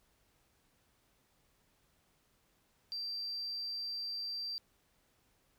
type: tone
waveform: sine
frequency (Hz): 4699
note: D8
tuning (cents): 0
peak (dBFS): -36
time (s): 2.92-4.58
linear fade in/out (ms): 0
effects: tanh soft clip ceiling -33 dBFS + pink hiss -73 dBFS RMS until 5.58 s